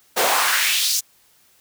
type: noise with high-pass filter sweep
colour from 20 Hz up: pink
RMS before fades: -19 dBFS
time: 0.16-1.01 s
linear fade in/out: 20 ms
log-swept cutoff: 450 to 6300 Hz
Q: 2
effects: white hiss -57 dBFS RMS until 1.6 s